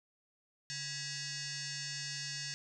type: tone with frequency modulation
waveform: sine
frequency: 142.2 Hz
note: C#3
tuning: 45 cents sharp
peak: -38 dBFS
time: 0.7-2.54 s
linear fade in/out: 0 ms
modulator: 901 Hz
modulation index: 7.1
effects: none